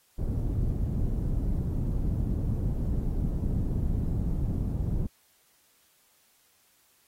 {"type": "low-pass noise", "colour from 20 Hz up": "pink", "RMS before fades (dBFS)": -28, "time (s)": [0.18, 5.07], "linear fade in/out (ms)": 10, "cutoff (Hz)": 190, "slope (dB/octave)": 12, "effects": ["white hiss -65 dBFS RMS until 7.07 s", "AAC 48 kbps"]}